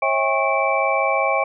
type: tone cluster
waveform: sine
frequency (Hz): 542 / 647 / 802 / 1094 / 2322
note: C#5 / E5 / G5 / C#6 / D7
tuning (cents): -39 / -32 / +39 / -23 / -20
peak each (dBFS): -23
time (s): 0.02-1.44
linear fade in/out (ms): 5
effects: none